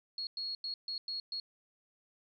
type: tone bursts at uneven times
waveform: sine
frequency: 4316 Hz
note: C#8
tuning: 47 cents flat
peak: -35 dBFS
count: 6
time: 0.18-0.27 / 0.37-0.55 / 0.64-0.74 / 0.88-0.98 / 1.08-1.2 / 1.32-1.4 s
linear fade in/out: 2 ms
effects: MP3 96 kbps